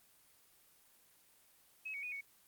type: tone with pitch steps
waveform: sine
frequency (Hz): 2564 / 2242 / 2472 / 2224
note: E7 / C#7 / D#7 / C#7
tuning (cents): -49 / +19 / -12 / +5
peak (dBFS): -40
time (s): 1.85-2.21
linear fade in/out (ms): 10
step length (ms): 90
effects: white hiss -67 dBFS RMS until 2.47 s + Opus 24 kbps